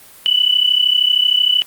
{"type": "tone pair together", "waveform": "sine", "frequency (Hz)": [2960, 2993], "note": ["F#7", "F#7"], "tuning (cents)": [0, 19], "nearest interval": "unison", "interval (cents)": 19, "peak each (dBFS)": -14, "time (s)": [0.26, 1.62], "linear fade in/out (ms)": 0, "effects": ["white hiss -42 dBFS RMS until 1.66 s", "Opus 32 kbps"]}